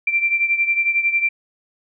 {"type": "beating tone pair", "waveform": "sine", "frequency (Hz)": [2353, 2364], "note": ["D7", "D7"], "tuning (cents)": [3, 11], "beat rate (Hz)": 11, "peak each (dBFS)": [-17, -22], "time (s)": [0.07, 1.29], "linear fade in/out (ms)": 5, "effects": []}